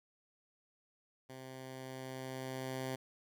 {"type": "tone with level ramp", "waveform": "10% pulse", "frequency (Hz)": 130.81, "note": "C3", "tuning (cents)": 0, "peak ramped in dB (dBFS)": [-40, -29], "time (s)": [1.29, 2.96], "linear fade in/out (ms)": 10, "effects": []}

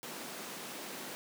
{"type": "high-pass noise", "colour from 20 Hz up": "pink", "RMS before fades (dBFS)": -44, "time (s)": [0.03, 1.15], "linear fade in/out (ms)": 0, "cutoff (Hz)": 190, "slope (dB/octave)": 24, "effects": []}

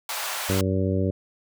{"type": "high-pass noise", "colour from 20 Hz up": "pink", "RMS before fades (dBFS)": -30, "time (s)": [0.09, 0.61], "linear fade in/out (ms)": 2, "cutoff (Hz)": 680, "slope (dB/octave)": 24}
{"type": "harmonic tone", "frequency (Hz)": 95.1, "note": "F#2", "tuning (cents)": 48, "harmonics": [1, 2, 3, 4, 5, 6], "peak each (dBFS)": [-24, -27, -29, -30, -31, -32], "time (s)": [0.49, 1.11], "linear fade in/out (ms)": 5}
{"effects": []}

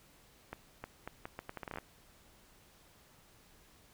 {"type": "accelerating click train", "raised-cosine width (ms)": 0.5, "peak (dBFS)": -26, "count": 14, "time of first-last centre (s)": [0.53, 1.785], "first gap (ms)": 310, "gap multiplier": 0.76, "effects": ["pink hiss -63 dBFS RMS until 3.93 s"]}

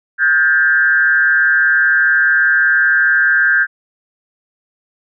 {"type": "tone with frequency modulation", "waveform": "sine", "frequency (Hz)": 1589, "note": "G6", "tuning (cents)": 23, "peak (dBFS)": -9, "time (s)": [0.18, 3.67], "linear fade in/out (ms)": 50, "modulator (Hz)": 145, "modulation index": 0.86, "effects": []}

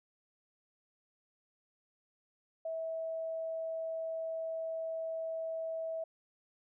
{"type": "tone", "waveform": "sine", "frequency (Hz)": 650, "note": "E5", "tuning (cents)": -24, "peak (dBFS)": -35, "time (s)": [2.65, 6.04], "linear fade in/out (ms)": 5, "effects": []}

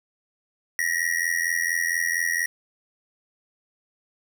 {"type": "tone with amplitude modulation", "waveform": "square", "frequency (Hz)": 1898, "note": "A#6", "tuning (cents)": 31, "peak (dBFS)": -19, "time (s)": [0.79, 2.46], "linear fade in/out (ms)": 0, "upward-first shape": "sine", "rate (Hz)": 84.3, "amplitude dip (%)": 90, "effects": []}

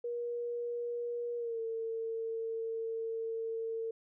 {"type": "tone with pitch glide", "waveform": "sine", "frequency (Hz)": [477.1, 452.1], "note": ["A#4", "A4"], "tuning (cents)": [40, 47], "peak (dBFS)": -34, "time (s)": [0.04, 3.91], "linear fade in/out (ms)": 5, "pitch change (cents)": -93, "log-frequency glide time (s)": [1.37, 1.6], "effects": []}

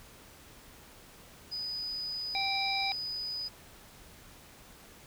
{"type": "tone", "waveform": "sine", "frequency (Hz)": 4978, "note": "D#8", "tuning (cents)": 0, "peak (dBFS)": -34, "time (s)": [1.51, 3.49], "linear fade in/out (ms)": 20}
{"type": "harmonic tone", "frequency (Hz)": 784, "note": "G5", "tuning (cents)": 0, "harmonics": [1, 3, 5], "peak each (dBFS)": [-34, -34, -35], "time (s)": [2.35, 2.92], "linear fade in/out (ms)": 0}
{"effects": ["pink hiss -54 dBFS RMS until 5.06 s"]}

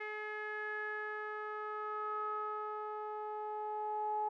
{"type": "tone with low-pass filter sweep", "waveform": "sawtooth", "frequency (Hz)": 424.8, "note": "G#4", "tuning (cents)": 39, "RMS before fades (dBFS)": -40, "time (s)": [0, 4.29], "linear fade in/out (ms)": 10, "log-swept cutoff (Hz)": [2000, 850], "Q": 7.6, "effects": []}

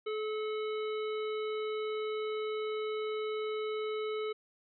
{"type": "harmonic tone with a mistuned harmonic", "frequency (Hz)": 429.9, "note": "A4", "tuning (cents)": -40, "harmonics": [1, 3, 5, 7, 9], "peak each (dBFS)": [-33, -43, -47, -50, -52], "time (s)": [0.06, 4.33], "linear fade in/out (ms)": 10, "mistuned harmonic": 5, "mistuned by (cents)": 30, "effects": []}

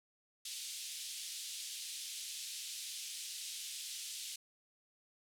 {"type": "band-pass noise", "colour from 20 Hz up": "pink", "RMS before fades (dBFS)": -45, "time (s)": [0.45, 4.36], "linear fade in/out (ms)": 5, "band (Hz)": [3100, 11000], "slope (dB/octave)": 24, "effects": []}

